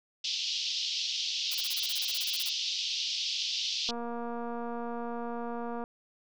pink band-pass noise, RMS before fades -33 dBFS, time 0.24-3.91 s, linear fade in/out 5 ms, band 2900 to 5600 Hz, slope 48 dB/octave
blue noise bursts, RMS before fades -36 dBFS, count 16, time 1.51-2.495 s, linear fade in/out 10 ms, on 40 ms, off 23 ms
click train, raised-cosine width 1 ms, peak -25 dBFS, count 461, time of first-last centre 3.89-5.839 s, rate 236 Hz
effects none

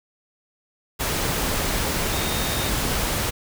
sine tone in noise, 3696 Hz, A#7, 16 cents flat, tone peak -33 dBFS, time 2.12-2.7 s, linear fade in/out 20 ms, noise pink, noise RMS -24 dBFS, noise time 0.99-3.31 s, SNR -12 dB, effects none

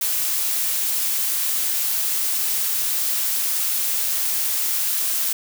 blue noise, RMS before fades -22 dBFS, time 0.01-5.33 s, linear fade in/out 5 ms, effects none

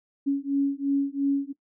sine beating tone pair, 277.2 / 280.1 Hz, C#4 / C#4, 0 / +18 cents, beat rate 2.9 Hz, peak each -25 / -25 dBFS, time 0.26-1.53 s, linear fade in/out 20 ms, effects noise-tail reverb RT60 0.1 s tail -18 dB re dry

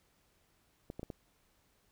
clicks, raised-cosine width 2 ms, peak -28 dBFS, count 4, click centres 0.901 / 0.995 / 1.031 / 1.102 s, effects pink hiss -72 dBFS RMS until 1.91 s

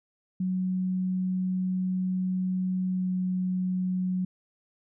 sine tone with pitch glide, 185 to 183.93 Hz, F#3 to F#3, 0 to -10 cents, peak -25 dBFS, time 0.4-4.25 s, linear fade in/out 5 ms, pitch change -10 cents, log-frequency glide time 2.88-3.1 s, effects none

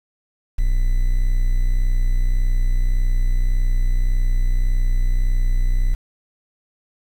triangle tone, 30.87 Hz, B0, in tune, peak -12 dBFS, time 0.58-5.95 s, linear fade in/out 10 ms, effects 7-bit

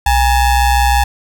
square ring-modulated tone, 440 Hz, A4, in tune, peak -7 dBFS, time 0.06-1.04 s, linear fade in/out 5 ms, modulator 377 Hz, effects none

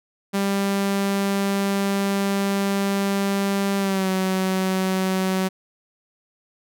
sawtooth tone with pitch glide, 197.8 to 188.43 Hz, G3 to F#3, +16 to +32 cents, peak -16 dBFS, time 0.33-5.49 s, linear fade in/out 20 ms, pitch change -84 cents, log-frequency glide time 3.78-4.09 s, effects none

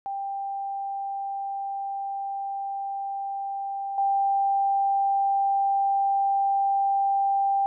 sine tone with level steps, 790 Hz, G5, 13 cents sharp, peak -28 / -20 dBFS, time 0.06-7.66 s, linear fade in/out 0 ms, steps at 3.98 s, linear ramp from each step 2 ms, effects none

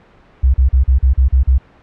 sine tone bursts, 65 Hz, C2, 11 cents flat, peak -7 dBFS, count 8, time 0.43-1.583 s, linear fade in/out 10 ms, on 110 ms, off 39 ms, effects pink hiss -47 dBFS RMS until 1.82 s + low-pass 2000 Hz 12 dB/octave

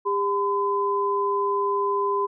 sine tone pair together, 401.2 / 1014.2 Hz, G4 / B5, +40 / +46 cents, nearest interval octave + major third, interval 1606 cents, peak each -24 / -23 dBFS, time 0.05-2.27 s, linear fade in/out 20 ms, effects none

